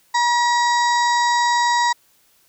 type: harmonic tone with a mistuned harmonic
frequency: 958 Hz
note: A#5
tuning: 47 cents sharp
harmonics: 1 / 2 / 4 / 5 / 6 / 7 / 8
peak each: -16 / -22 / -28 / -30 / -32 / -33 / -34 dBFS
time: 0.14-1.93 s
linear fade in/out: 10 ms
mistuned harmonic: 6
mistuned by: -51 cents
effects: white hiss -58 dBFS RMS until 2.48 s